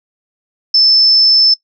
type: tone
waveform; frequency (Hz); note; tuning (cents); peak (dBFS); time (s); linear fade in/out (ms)
sine; 5274; E8; 0; -6; 0.74-1.54; 5
effects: noise-tail reverb RT60 0.1 s tail -20 dB re dry